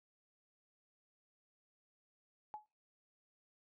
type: tone with exponential decay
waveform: sine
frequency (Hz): 849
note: G#5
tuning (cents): +38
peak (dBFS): -39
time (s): 2.54-2.66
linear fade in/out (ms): 0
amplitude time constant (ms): 26
effects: noise-tail reverb RT60 0.3 s tail -23 dB re dry